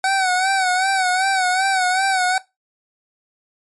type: tone with vibrato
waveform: 25% pulse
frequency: 753 Hz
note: F#5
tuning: 30 cents sharp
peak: -12 dBFS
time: 0.04-2.38 s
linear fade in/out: 2 ms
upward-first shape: sine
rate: 2.6 Hz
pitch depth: 65 cents each way
effects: noise-tail reverb RT60 0.2 s tail -18 dB re dry + MP3 48 kbps